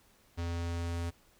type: tone with low-pass filter sweep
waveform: square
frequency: 85.2 Hz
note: F2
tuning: 42 cents flat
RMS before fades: -35 dBFS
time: 0.37-1.11 s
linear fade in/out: 20 ms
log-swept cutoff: 5800 to 10000 Hz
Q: 1
effects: pink hiss -65 dBFS RMS until 1.39 s